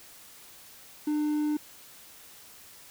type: tone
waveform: triangle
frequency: 300 Hz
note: D4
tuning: 37 cents sharp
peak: -23 dBFS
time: 1.07-1.57 s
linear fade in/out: 5 ms
effects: white hiss -51 dBFS RMS until 2.9 s